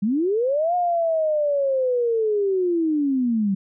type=linear two-way sweep; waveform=sine; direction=up then down; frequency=188.5 to 720 to 188.5 Hz; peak=-18 dBFS; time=0.02-3.55 s; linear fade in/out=10 ms; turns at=0.75 s; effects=none